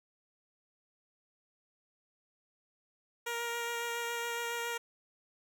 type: tone with vibrato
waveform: 10% pulse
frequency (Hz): 470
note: A#4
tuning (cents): +14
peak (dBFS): -26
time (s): 3.26-4.78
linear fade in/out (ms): 10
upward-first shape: sine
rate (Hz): 7.2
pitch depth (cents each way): 12
effects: none